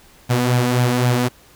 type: tone with flanger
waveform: sawtooth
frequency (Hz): 123.47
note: B2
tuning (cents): 0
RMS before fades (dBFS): -17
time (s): 0.29-1.29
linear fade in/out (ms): 20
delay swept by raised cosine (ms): 1.2 to 4.1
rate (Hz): 3.8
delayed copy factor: +0.5
effects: pink hiss -49 dBFS RMS until 1.55 s

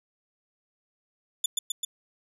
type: tone with echo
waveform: 20% pulse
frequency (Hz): 3490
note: A7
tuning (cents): -15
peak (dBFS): -16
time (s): 1.44-1.46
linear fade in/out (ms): 5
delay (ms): 130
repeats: 3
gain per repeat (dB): -2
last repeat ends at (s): 1.85
effects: none

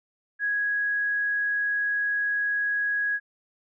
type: tone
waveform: sine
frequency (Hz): 1661.2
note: G#6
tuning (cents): 0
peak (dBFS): -23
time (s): 0.39-3.2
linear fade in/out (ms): 50
effects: none

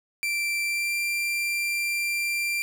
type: tone with pitch glide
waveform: 40% pulse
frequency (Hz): 2349 to 2367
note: D7 to D7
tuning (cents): 0 to +13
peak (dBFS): -24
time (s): 0.23-2.62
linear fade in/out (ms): 0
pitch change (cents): +13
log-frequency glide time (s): 0.63-0.97
effects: none

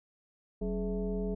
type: tone with frequency modulation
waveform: sine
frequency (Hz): 190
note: F#3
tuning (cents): +46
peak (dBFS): -30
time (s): 0.61-1.35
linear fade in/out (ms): 10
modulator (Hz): 232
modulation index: 1.3
effects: none

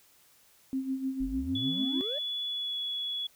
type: tone with tremolo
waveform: sine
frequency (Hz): 265.1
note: C4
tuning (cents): +23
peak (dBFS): -27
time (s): 0.73-2.01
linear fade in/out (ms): 0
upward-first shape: sine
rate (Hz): 6.6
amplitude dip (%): 65
type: exponential sweep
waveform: triangle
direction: up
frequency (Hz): 36.71 to 622.3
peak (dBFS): -34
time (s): 1.2-2.19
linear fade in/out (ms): 10
type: tone with pitch glide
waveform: sine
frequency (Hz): 3417 to 3384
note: G#7 to G#7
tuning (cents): +49 to +32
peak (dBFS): -31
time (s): 1.55-3.27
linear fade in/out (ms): 5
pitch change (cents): -17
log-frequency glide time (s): 2.46-2.77
effects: white hiss -62 dBFS RMS until 3.35 s

